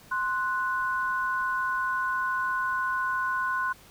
sine tone pair together, 1045.9 / 1480 Hz, C6 / F#6, -1 / 0 cents, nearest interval tritone, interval 601 cents, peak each -28 dBFS, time 0.11-3.73 s, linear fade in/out 10 ms, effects pink hiss -53 dBFS RMS until 3.9 s

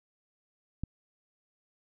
click, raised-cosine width 5 ms, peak -21 dBFS, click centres 0.836 s, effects none

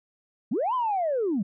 sine linear two-way sweep, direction up then down, 174.61 to 1046.5 to 174.61 Hz, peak -22 dBFS, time 0.51-1.43 s, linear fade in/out 10 ms, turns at 0.74 s, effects tanh soft clip ceiling -19 dBFS

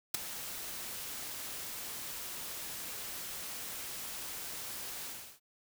white noise with ADSR envelope, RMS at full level -27 dBFS, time 0.14-5.4 s, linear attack 6 ms, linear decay 9 ms, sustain -15 dB, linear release 340 ms, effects none

